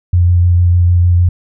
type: tone with vibrato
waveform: sine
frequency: 88 Hz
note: F2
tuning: 14 cents sharp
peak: -6 dBFS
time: 0.13-1.29 s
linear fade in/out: 5 ms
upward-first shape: sine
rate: 6.6 Hz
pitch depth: 16 cents each way
effects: none